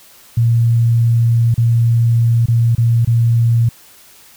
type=tone with dropouts; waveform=sine; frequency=116.54 Hz; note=A#2; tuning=in tune; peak=-9 dBFS; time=0.37-3.69 s; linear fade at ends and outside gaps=5 ms; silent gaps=1.543-1.578 / 2.459-2.483 / 2.751-2.78 / 3.049-3.073 s; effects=white hiss -44 dBFS RMS until 4.36 s